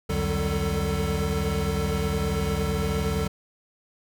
square tone cluster, 67.2 / 86 / 150.6 / 190.9 / 443.1 Hz, C2 / F2 / D3 / G3 / A4, +47 / -26 / +44 / -46 / +12 cents, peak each -31 dBFS, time 0.09-3.28 s, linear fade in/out 10 ms, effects none

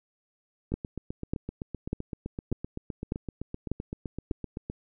two click trains, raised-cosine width 3 ms, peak -21 / -15 dBFS, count 32 / 7, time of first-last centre 0.72-4.699 / 0.74-4.311 s, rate 7.79 / 1.68 Hz, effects none

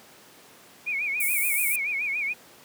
sine tone with vibrato, 2322 Hz, D7, 20 cents flat, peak -25 dBFS, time 0.86-2.34 s, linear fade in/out 20 ms, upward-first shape sine, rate 7 Hz, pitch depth 120 cents each way
pink high-pass noise, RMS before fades -27 dBFS, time 1.2-1.76 s, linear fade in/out 5 ms, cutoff 8600 Hz, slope 48 dB/octave
effects pink hiss -51 dBFS RMS until 2.64 s + high-pass 200 Hz 12 dB/octave

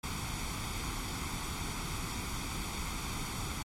pink noise with comb filter, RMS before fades -37 dBFS, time 0.03-3.63 s, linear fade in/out 10 ms, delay 0.87 ms, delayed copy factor +0.65, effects low-pass 11000 Hz 12 dB/octave + MP3 64 kbps

